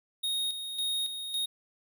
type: tone with tremolo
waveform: square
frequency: 3729 Hz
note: A#7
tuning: in tune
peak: -29 dBFS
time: 0.23-1.46 s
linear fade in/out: 10 ms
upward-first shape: square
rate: 1.8 Hz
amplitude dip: 55%
effects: none